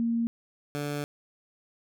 sine / 15% pulse tone pair in turn, 231.9 / 145.7 Hz, A#3 / D3, -9 / -13 cents, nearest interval minor sixth, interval 804 cents, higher first, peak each -24 dBFS, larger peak neither, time 0-0.27 / 0.75-1.04 s, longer second, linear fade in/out 0 ms, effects none

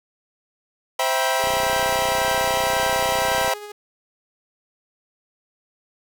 sawtooth chord, C major seventh, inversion none, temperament equal with one note detuned, 523.3 / 659.3 / 784 / 966.3 Hz, C5 / E5 / G5 / B5, 0 / 0 / 0 / -38 cents, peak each -21 dBFS, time 0.99-3.54 s, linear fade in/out 5 ms
sawtooth tone with tremolo, 415.3 Hz, G#4, in tune, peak -29 dBFS, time 1.39-3.72 s, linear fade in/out 5 ms, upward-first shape sine, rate 13 Hz, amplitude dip 35%
click train, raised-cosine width 3 ms, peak -22 dBFS, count 64, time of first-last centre 1.44-3.479 s, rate 30.9 Hz
effects none

